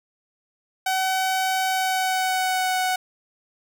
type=tone with pitch glide; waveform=sawtooth; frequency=756 to 742.6 Hz; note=F#5 to F#5; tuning=+37 to +6 cents; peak=-17 dBFS; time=0.86-2.96 s; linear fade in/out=5 ms; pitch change=-31 cents; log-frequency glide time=1.68-2.8 s; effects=none